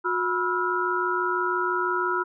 sine tone cluster, 361.8 / 980 / 1314 / 1420 Hz, F#4 / B5 / E6 / F6, -39 / -14 / -6 / +28 cents, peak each -28 dBFS, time 0.04-2.24 s, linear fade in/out 20 ms, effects none

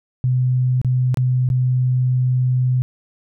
sine tone with dropouts, 126.9 Hz, B2, 47 cents sharp, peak -14 dBFS, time 0.24-2.82 s, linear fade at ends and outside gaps 0 ms, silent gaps 0.815-0.847 / 1.144-1.172 / 1.489-1.501 s, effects none

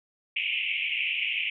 pink band-pass noise, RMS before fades -29 dBFS, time 0.36-1.5 s, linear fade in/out 5 ms, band 2200 to 3000 Hz, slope 96 dB/octave, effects none

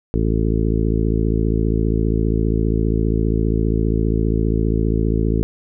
harmonic tone, 55 Hz, A1, in tune, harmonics 1 / 2 / 3 / 4 / 5 / 6 / 7 / 8, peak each -19 / -22 / -24 / -25 / -26 / -27 / -27 / -28 dBFS, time 0.14-5.43 s, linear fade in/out 0 ms, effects none

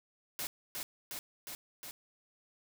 white noise with echo, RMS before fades -38 dBFS, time 0.39-0.47 s, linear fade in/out 0 ms, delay 360 ms, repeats 4, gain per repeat -2 dB, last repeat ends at 1.91 s, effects none

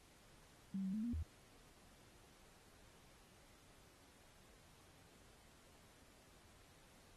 sine tone with pitch steps, 192.9 / 189.8 / 216.4 / 238.1 / 79.2 Hz, G3 / F#3 / A3 / A#3 / D#2, -28 / +44 / -29 / +37 / +31 cents, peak -39 dBFS, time 0.74-1.23 s, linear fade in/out 5 ms, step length 98 ms, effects pink hiss -67 dBFS RMS until 7.16 s + AAC 32 kbps

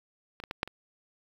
clicks, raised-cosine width 0.3 ms, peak -25 / -22 / -18 / -11 / -26 dBFS, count 5, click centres 0.401 / 0.438 / 0.511 / 0.631 / 0.676 s, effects 8-bit

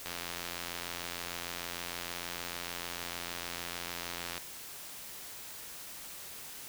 click train, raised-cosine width 0.2 ms, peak -20 dBFS, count 375, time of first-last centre 0.06-4.379 s, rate 86.6 Hz, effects white hiss -46 dBFS RMS until 6.68 s

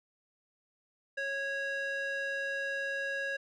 square tone with band-pass filter, 551 Hz, C#5, 11 cents flat, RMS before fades -35 dBFS, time 1.17-3.37 s, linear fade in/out 10 ms, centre 1700 Hz, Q 1.9, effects resampled to 22050 Hz

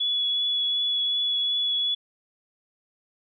sine tone with vibrato, 3397 Hz, G#7, 38 cents sharp, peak -22 dBFS, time 0-1.95 s, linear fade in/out 10 ms, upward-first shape triangle, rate 2.7 Hz, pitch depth 12 cents each way, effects none

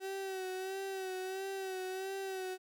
35% pulse tone with vibrato, 380.3 Hz, F#4, 48 cents sharp, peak -36 dBFS, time 0-2.58 s, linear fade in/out 50 ms, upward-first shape sine, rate 1.5 Hz, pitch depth 40 cents each way, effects none

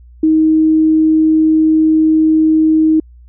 sine tone, 315.1 Hz, D#4, 22 cents sharp, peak -7 dBFS, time 0.23-3 s, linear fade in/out 5 ms, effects added 60 Hz sine -37 dBFS peak until 3.28 s

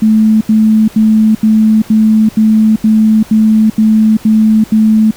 sine tone bursts, 217.8 Hz, A3, 17 cents flat, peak -4 dBFS, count 11, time 0.02-5.11 s, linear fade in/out 5 ms, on 390 ms, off 80 ms, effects pink hiss -35 dBFS RMS until 5.16 s

